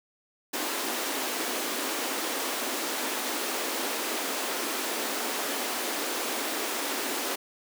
pink high-pass noise, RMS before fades -31 dBFS, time 0.53-7.36 s, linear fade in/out 10 ms, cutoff 250 Hz, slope 48 dB/octave, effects none

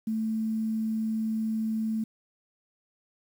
sine tone, 220.6 Hz, A3, 5 cents sharp, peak -26 dBFS, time 0.07-2.04 s, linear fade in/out 5 ms, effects 9-bit

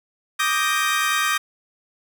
30% pulse chord, Eb major seventh, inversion third, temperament equal with one note detuned, 1174.7 / 1244.5 / 1576.2 / 1864.7 Hz, D6 / Eb6 / G6 / Bb6, 0 / 0 / +9 / 0 cents, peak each -22 dBFS, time 0.39-1.38 s, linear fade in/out 10 ms, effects none

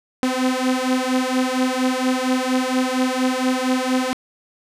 sawtooth beating tone pair, 254.3 / 258.6 Hz, C4 / C4, -49 / -20 cents, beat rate 4.3 Hz, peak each -17 dBFS, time 0.23-4.13 s, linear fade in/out 0 ms, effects low-pass 10000 Hz 12 dB/octave

